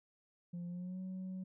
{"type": "tone with pitch glide", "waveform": "sine", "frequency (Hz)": [174.2, 186.7], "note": ["F3", "F#3"], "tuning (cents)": [-4, 16], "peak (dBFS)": -38, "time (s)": [0.53, 1.44], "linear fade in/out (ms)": 10, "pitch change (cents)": 120, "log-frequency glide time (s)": [0.67, 1], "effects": ["tanh soft clip ceiling -39 dBFS"]}